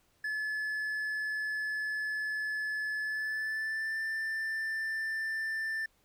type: tone with pitch glide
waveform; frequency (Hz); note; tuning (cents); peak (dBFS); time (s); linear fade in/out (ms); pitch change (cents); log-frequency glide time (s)
triangle; 1721 to 1777.6; A6 to A6; -39 to +17; -30; 0.24-5.86; 5; +56; 3.01-3.99
effects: pink hiss -70 dBFS RMS until 6.04 s